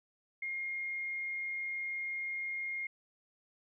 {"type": "tone", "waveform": "sine", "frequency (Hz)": 2133, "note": "C7", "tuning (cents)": 33, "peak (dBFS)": -35, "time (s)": [0.42, 2.87], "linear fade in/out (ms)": 5, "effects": []}